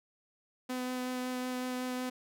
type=tone with vibrato; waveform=sawtooth; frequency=252.5 Hz; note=B3; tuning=39 cents sharp; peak=-30 dBFS; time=0.69-2.1 s; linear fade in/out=10 ms; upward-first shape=sine; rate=5.4 Hz; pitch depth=9 cents each way; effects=none